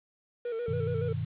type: tone with vibrato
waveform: triangle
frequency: 466.2 Hz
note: A#4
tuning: in tune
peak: -29 dBFS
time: 0.45-1.13 s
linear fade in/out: 5 ms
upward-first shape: square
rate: 7.1 Hz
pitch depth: 60 cents each way
type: chord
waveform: sine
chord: G augmented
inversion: none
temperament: equal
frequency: 98 / 123.47 / 155.56 Hz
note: G2 / B2 / D#3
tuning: 0 / 0 / 0 cents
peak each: -34 dBFS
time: 0.68-1.25 s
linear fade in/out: 5 ms
effects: resampled to 8000 Hz + 9-bit